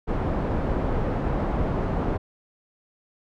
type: low-pass noise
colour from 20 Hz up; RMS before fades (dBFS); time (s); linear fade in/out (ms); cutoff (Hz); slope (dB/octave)
pink; -25; 0.07-2.18; 20; 850; 12
effects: none